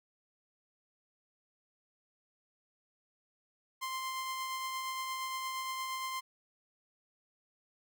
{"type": "tone with tremolo", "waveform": "sawtooth", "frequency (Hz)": 1046.5, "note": "C6", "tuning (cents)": 0, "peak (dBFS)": -31, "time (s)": [3.81, 6.21], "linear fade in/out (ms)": 20, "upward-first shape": "triangle", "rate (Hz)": 8.6, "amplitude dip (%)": 30, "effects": []}